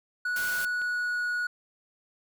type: tone with pitch glide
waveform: triangle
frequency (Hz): 1469 to 1458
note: F#6 to F#6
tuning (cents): -13 to -26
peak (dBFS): -25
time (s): 0.25-1.47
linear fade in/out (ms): 5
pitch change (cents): -13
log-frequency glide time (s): 0.65-1.3
type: noise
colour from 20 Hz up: white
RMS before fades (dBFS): -37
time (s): 0.36-0.65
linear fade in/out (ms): 2
type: click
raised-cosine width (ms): 0.3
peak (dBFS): -30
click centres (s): 0.817
effects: none